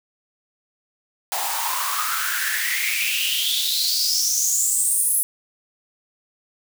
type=noise with high-pass filter sweep; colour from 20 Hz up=white; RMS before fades=-22 dBFS; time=1.32-5.23 s; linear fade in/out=0 ms; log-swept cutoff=750 to 11000 Hz; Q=7.7; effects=none